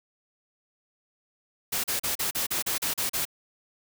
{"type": "noise bursts", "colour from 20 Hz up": "white", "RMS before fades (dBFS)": -28, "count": 10, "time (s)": [1.72, 3.253], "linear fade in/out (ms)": 10, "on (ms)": 120, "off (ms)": 37, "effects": []}